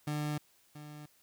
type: tone with echo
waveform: 30% pulse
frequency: 149.4 Hz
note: D3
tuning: 30 cents sharp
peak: -30 dBFS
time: 0.07-0.38 s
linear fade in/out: 5 ms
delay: 680 ms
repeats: 1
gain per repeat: -13 dB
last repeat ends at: 1.06 s
effects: white hiss -67 dBFS RMS until 1.22 s